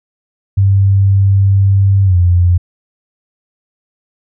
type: tone with pitch glide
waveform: sine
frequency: 98.1 to 88.41 Hz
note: G2 to F2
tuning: +2 to +22 cents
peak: -6 dBFS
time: 0.57-2.58 s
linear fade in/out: 10 ms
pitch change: -180 cents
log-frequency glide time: 2.04-2.17 s
effects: none